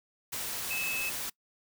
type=tone in noise; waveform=sine; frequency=2600 Hz; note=E7; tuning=24 cents flat; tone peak=-32 dBFS; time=0.7-1.1 s; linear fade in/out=10 ms; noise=white; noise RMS=-36 dBFS; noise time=0.32-1.3 s; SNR=+1 dB; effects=noise-tail reverb RT60 0.1 s tail -23 dB re dry